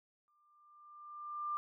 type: tone with exponential growth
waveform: sine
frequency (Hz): 1192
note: D6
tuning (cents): +25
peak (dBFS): -33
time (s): 0.28-1.57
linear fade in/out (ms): 0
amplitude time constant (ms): 280
effects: none